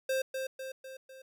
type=tone with echo; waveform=square; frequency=527 Hz; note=C5; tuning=12 cents sharp; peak=-29 dBFS; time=0.09-0.22 s; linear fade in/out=5 ms; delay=250 ms; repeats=4; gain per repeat=-5 dB; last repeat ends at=1.22 s; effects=none